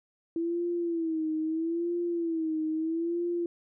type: tone with vibrato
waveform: sine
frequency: 329.6 Hz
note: E4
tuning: in tune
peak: -27 dBFS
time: 0.36-3.46 s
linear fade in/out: 2 ms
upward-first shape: sine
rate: 0.77 Hz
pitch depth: 89 cents each way
effects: none